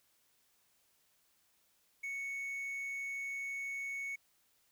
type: tone with quantisation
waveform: triangle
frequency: 2217 Hz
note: C#7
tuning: in tune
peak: -36 dBFS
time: 2.03-4.16 s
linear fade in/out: 10 ms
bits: 11
effects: white hiss -73 dBFS RMS until 4.71 s